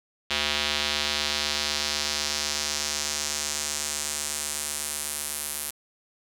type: tone with band-pass filter sweep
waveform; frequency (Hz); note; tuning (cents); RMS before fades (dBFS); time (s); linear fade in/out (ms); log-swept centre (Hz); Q
square; 74; D2; +14; -29; 0.3-5.71; 10; 3400 to 11000; 1.7
effects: none